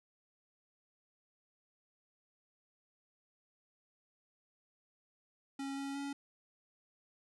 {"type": "tone with pitch steps", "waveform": "square", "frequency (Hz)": [274.4, 276.4, 280.3], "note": ["C#4", "C#4", "C#4"], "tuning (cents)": [-17, -5, 19], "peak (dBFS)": -39, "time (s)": [5.59, 6.13], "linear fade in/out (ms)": 5, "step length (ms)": 180, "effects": ["resampled to 24000 Hz"]}